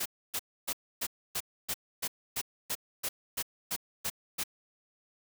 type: noise bursts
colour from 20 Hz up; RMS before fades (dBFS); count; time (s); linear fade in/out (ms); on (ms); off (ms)
white; -33; 14; 0-4.438; 10; 57; 280
effects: none